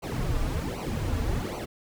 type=noise with flanger; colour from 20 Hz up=brown; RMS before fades=-29 dBFS; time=0.02-1.66 s; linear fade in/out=20 ms; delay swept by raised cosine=0.57 to 5.57 ms; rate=1.3 Hz; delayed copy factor=-1; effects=none